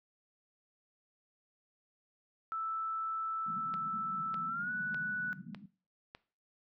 sine tone with pitch glide, 1318.5 to 1480 Hz, E6 to F#6, 0 to 0 cents, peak -34 dBFS, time 2.52-5.33 s, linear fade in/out 0 ms, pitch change +200 cents, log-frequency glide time 4.47-4.71 s
pink band-pass noise, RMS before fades -49 dBFS, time 3.46-5.66 s, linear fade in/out 5 ms, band 160 to 220 Hz, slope 48 dB/octave
click train, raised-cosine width 0.3 ms, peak -30 dBFS, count 5, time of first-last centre 3.74-6.15 s, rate 1.66 Hz
effects noise-tail reverb RT60 0.4 s tail -19 dB re dry

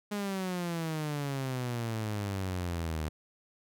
sawtooth exponential sweep, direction down, 208.5 to 76 Hz, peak -28 dBFS, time 0.11-3.09 s, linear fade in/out 10 ms, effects none

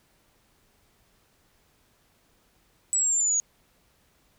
sine linear sweep, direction down, 7902 to 6645 Hz, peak -21 dBFS, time 2.93-3.4 s, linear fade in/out 0 ms, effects pink hiss -65 dBFS RMS until 4.38 s

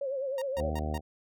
sine tone with vibrato, 540 Hz, C#5, 45 cents flat, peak -30 dBFS, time 0.01-0.7 s, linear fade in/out 5 ms, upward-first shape sine, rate 9.7 Hz, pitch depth 81 cents each way
sawtooth tone bursts, 932.3 Hz, A#5, in tune, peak -34 dBFS, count 4, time 0.38-0.978 s, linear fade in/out 2 ms, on 37 ms, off 150 ms
harmonic tone, 76.4 Hz, D#2, 31 cents flat, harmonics 1 / 2 / 3 / 4 / 5 / 6 / 7 / 8 / 9 / 10, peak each -32 / -40 / -39 / -42 / -44 / -46 / -44 / -45 / -42 / -42 dBFS, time 0.56-1.01 s, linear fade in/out 50 ms
effects none

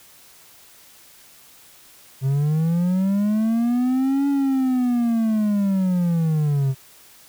triangle linear two-way sweep, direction up then down, 130.81 to 282.5 to 130.81 Hz, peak -15 dBFS, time 2.21-6.75 s, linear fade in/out 50 ms, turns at 4.28 s, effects white hiss -49 dBFS RMS until 7.28 s

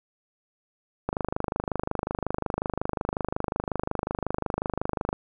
click train, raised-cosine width 1 ms, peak -12 dBFS, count 104, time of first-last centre 1.09-5.129 s, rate 25.5 Hz, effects none

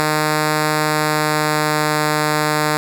5% pulse tone with pitch glide, 153.1 to 151.78 Hz, D#3 to D#3, -28 to -43 cents, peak -4 dBFS, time 0-2.77 s, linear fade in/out 0 ms, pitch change -15 cents, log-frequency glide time 0.74-2.05 s, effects 7-bit

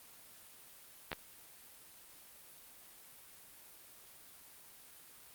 clicks, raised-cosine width 0.3 ms, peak -21 dBFS, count 2, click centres 1.117 / 1.13 s, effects white hiss -57 dBFS RMS until 5.34 s + Opus 32 kbps

